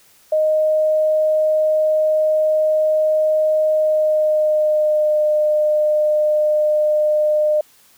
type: tone with pitch glide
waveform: sine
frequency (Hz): 620 to 606.5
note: D#5 to D#5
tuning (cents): -6 to -44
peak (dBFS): -13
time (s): 0.32-7.61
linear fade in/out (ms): 5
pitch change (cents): -38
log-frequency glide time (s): 3.72-5.23
effects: white hiss -52 dBFS RMS until 7.97 s